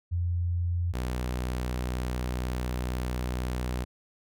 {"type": "tone pair in turn", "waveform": ["sine", "sawtooth"], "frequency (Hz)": [87, 62.06], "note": ["F2", "B1"], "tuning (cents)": [-6, 9], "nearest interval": "tritone", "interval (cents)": 585, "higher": "first", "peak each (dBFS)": -25, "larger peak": "neither", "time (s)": [[0.11, 0.93], [0.93, 3.85]], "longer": "second", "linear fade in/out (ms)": 20, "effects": []}